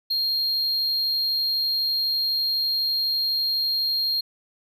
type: tone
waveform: triangle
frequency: 4224 Hz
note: C8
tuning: 16 cents sharp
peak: -20 dBFS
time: 0.1-4.21 s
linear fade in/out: 10 ms
effects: none